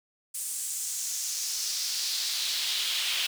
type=noise with high-pass filter sweep; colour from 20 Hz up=brown; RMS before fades=-31 dBFS; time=0.34-3.27 s; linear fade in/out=10 ms; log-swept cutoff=8800 to 3000 Hz; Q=2.4; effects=none